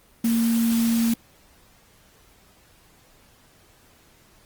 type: tone in noise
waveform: sine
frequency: 230.4 Hz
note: A#3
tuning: 20 cents flat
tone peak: -18 dBFS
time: 0.24-1.14 s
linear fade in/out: 5 ms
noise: white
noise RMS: -32 dBFS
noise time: 0.24-1.14 s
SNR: +11 dB
effects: pink hiss -56 dBFS RMS until 4.45 s + Opus 24 kbps